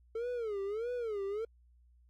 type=tone with vibrato; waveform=triangle; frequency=440 Hz; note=A4; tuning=in tune; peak=-32 dBFS; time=0.15-1.45 s; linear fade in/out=5 ms; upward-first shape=sine; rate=1.6 Hz; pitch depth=200 cents each way; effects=added 60 Hz sine -61 dBFS peak until 2.09 s + AAC 64 kbps